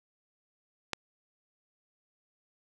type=click; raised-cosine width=0.2 ms; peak=-13 dBFS; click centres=0.933 s; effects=none